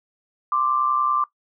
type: tone pair together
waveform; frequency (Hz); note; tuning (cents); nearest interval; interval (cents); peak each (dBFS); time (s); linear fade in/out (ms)
sine; 1045.7 / 1176; C6 / D6; -1 / +2; major second; 203; -25 / -19; 0.52-1.24; 2
effects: noise-tail reverb RT60 0.1 s tail -17 dB re dry